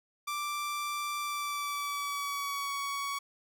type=tone with pitch glide; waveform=sawtooth; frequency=1174.7 to 1122.3 Hz; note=D6 to C#6; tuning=0 to +21 cents; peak=-29 dBFS; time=0.27-3.19 s; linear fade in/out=10 ms; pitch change=-79 cents; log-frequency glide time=1.21-2.71 s; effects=none